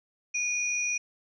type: tone pair together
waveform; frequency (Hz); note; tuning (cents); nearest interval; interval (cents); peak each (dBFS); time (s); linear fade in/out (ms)
sine; 2448 / 5817; D#7 / F#8; -29 / -30; octave + minor third; 1499; -28 / -31; 0.34-0.98; 10
effects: none